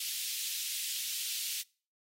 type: high-pass noise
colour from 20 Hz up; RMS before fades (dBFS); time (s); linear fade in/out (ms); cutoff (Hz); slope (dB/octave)
pink; -37; 0-1.62; 5; 2900; 24
effects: noise-tail reverb RT60 0.4 s tail -24 dB re dry + AAC 48 kbps